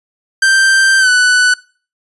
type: tone with pitch glide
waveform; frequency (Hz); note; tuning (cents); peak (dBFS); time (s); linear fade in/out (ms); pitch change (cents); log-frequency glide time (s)
45% pulse; 1568 to 1489.4; G6 to F#6; 0 to +11; -7; 0.42-1.54; 5; -89; 0.99-1.09
effects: noise-tail reverb RT60 0.4 s tail -22 dB re dry + resampled to 24000 Hz

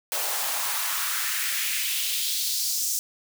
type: noise with high-pass filter sweep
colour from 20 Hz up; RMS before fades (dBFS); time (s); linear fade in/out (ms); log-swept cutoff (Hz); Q
white; -27; 0.12-2.99; 0; 570 to 6400; 2.1
effects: none

